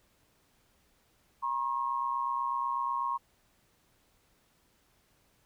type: tone pair together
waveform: sine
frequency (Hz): 951.9 / 1080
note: A#5 / C#6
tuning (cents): +36 / -45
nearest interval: major second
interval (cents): 219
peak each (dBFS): -33 / -31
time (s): 1.42-3.18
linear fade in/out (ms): 20
effects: pink hiss -69 dBFS RMS until 5.45 s